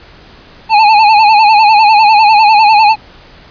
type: tone with vibrato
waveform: square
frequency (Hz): 857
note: A5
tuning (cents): -46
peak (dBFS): -4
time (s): 0.69-2.96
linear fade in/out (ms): 50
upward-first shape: sine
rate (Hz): 10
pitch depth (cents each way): 83
effects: pink hiss -38 dBFS RMS until 3.5 s + resampled to 11025 Hz